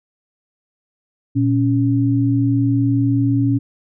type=tone pair together; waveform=sine; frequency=117.6 / 278.3 Hz; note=A#2 / C#4; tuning=+16 / +7 cents; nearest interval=octave + minor third; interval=1491 cents; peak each=-16 dBFS; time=1.35-3.59 s; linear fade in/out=20 ms; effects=none